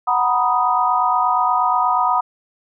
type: chord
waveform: sine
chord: B major seventh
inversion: second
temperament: equal with one note detuned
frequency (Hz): 740 / 939.4 / 987.8 / 1244.5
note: F#5 / A#5 / B5 / D#6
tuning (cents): 0 / +13 / 0 / 0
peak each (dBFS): -20 / -22 / -19 / -19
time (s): 0.07-2.21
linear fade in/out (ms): 10
effects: none